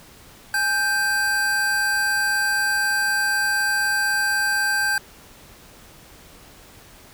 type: tone pair together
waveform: square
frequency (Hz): 830.6 / 1568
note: G#5 / G6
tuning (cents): 0 / 0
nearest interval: major seventh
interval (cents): 1100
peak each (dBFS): -30 / -20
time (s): 0.54-4.98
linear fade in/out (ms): 2
effects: pink hiss -47 dBFS RMS until 7.13 s